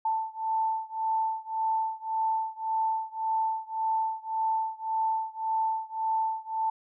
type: beating tone pair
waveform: sine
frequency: 885 / 886.8 Hz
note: A5 / A5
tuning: +10 / +13 cents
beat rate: 1.8 Hz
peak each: -29 / -30 dBFS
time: 0.05-6.7 s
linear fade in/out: 5 ms
effects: none